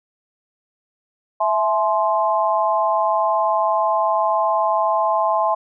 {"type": "chord", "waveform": "sine", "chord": "E augmented", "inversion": "none", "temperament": "equal with one note detuned", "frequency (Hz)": [659.3, 852, 1046.5], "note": ["E5", "G#5", "B#5"], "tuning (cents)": [0, 44, 0], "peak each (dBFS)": -20, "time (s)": [1.4, 5.55], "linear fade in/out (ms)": 10, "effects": []}